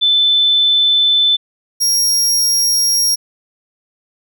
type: tone pair in turn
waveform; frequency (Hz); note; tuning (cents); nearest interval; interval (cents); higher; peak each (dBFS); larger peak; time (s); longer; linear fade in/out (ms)
sine / sawtooth; 3520 / 5601; A7 / F8; 0 / +4; minor sixth; 804; second; -9; neither; 0.01-1.37 / 1.8-3.16; neither; 20
effects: none